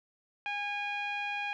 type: tone with low-pass filter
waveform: sawtooth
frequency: 818 Hz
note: G#5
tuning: 26 cents flat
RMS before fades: -35 dBFS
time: 0.46-1.53 s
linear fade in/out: 0 ms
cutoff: 2600 Hz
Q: 4.3
effects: none